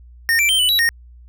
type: tone with pitch steps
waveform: square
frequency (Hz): 1835 / 2343 / 3127 / 2978 / 3905 / 1852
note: A#6 / D7 / G7 / F#7 / B7 / A#6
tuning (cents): -28 / -5 / -5 / +11 / -20 / -12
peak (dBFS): -14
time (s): 0.29-0.89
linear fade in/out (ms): 0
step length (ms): 100
effects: added 60 Hz sine -40 dBFS peak until 1.28 s